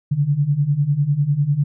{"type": "beating tone pair", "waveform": "sine", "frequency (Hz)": [138.59, 148.59], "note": ["C#3", "D3"], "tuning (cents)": [0, 21], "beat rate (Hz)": 10, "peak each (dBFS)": [-20, -17], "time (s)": [0.11, 1.64], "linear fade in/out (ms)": 10, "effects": []}